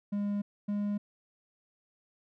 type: tone pair in turn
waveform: triangle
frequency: 203.8 / 205.2 Hz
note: G#3 / G#3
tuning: -32 / -21 cents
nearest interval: unison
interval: 11 cents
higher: second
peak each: -27 dBFS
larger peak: neither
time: 0.12-0.42 / 0.68-0.98 s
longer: neither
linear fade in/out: 10 ms
effects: none